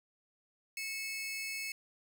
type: tone pair together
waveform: sawtooth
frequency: 2189 / 2603 Hz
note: C#7 / E7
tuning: -22 / -22 cents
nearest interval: minor third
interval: 300 cents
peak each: -36 / -38 dBFS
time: 0.77-1.72 s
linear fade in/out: 2 ms
effects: none